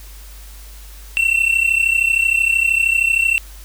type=tone pair together; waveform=triangle; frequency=2685 / 2718 Hz; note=E7 / F7; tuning=+31 / -48 cents; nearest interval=unison; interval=21 cents; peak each=-15 / -14 dBFS; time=1.17-3.38 s; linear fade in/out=0 ms; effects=added 50 Hz sine -35 dBFS peak until 3.64 s + white hiss -43 dBFS RMS until 3.64 s